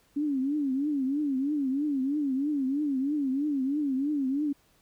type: tone with vibrato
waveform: sine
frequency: 280 Hz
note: C#4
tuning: 18 cents sharp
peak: -25 dBFS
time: 0.16-4.53 s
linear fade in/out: 10 ms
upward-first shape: triangle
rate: 3.1 Hz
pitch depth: 160 cents each way
effects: pink hiss -65 dBFS RMS until 4.81 s